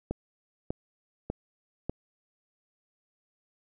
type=click train; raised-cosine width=2 ms; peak=-17 dBFS; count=4; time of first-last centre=0.11-1.896 s; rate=1.68 Hz; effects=none